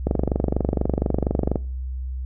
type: click train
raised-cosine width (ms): 2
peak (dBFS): -7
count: 37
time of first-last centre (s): 0.07-1.558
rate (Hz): 24.2
effects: noise-tail reverb RT60 0.4 s tail -22 dB re dry + added 64 Hz sine -26 dBFS peak until 2.25 s